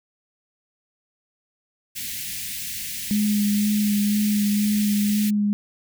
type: band-stop noise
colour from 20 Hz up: white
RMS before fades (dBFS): -31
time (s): 1.95-5.31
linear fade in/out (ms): 20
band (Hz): 260 to 1800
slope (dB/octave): 48
type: tone with vibrato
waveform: sine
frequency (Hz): 207.7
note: G#3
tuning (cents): 0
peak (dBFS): -18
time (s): 3.11-5.53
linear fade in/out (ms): 0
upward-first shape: sine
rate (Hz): 2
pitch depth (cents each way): 18
effects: none